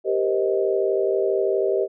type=chord; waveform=sine; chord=C minor seventh; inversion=second; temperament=just; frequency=392.4 / 470.9 / 523.3 / 627.9 Hz; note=G4 / Bb4 / C5 / Eb5; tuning=+2 / +18 / 0 / +16 cents; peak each=-21 / -26 / -27 / -25 dBFS; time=0.04-1.88 s; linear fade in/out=50 ms; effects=none